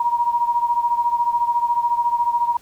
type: beating tone pair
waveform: sine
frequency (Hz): 948 / 962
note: A#5 / B5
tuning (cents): +29 / -46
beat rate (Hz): 14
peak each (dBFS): -18 / -22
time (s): 0-2.57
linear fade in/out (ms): 5
effects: pink hiss -51 dBFS RMS until 2.61 s